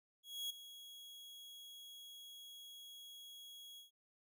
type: tone with ADSR envelope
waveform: 40% pulse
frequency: 3322 Hz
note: G#7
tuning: in tune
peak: -38 dBFS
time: 0.23-3.91 s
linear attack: 270 ms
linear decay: 8 ms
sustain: -14 dB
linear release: 130 ms
effects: none